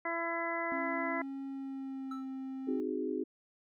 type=harmonic tone; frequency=335.6 Hz; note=E4; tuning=31 cents sharp; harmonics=1 / 2 / 3 / 4 / 5 / 6; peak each=-41 / -38 / -39 / -42 / -44 / -38 dBFS; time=0.05-1.22 s; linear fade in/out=5 ms
type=tone with pitch glide; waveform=triangle; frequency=272.3 to 264.9 Hz; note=C#4 to C4; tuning=-31 to +22 cents; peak=-36 dBFS; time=0.72-2.8 s; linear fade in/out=0 ms; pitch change=-47 cents; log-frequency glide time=1.46-2.23 s
type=tone with exponential decay; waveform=triangle; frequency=1318.5 Hz; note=E6; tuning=in tune; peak=-37 dBFS; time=2.11-2.37 s; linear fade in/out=5 ms; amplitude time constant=56 ms
type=chord; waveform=sine; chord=Ab dominant seventh; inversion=first; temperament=equal; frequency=261.6 / 311.1 / 370 / 415.3 Hz; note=C4 / Eb4 / Gb4 / Ab4; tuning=0 / 0 / 0 / 0 cents; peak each=-38 dBFS; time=2.67-3.24 s; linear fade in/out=10 ms
effects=none